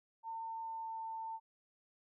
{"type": "tone with pitch glide", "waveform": "sine", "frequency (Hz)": [904, 896.2], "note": ["A5", "A5"], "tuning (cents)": [47, 32], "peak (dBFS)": -40, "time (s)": [0.23, 1.4], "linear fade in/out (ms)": 50, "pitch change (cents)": -15, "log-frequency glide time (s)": [0.42, 1.01], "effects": []}